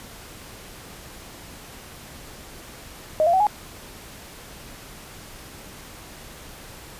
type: tone with pitch steps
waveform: sine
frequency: 622.3 / 686.5 / 757.3 / 835.5 Hz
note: D#5 / F5 / F#5 / G#5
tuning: 0 / -30 / +40 / +10 cents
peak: -15 dBFS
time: 3.2-3.468 s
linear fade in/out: 0 ms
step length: 67 ms
effects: pink hiss -42 dBFS RMS until 6.99 s + resampled to 32000 Hz